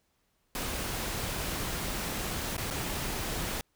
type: noise with dropouts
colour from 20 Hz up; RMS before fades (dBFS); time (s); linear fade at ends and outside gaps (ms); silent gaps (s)
pink; -34; 0.55-3.61; 1; 2.567-2.579 / 2.703-2.708
effects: pink hiss -74 dBFS RMS until 3.75 s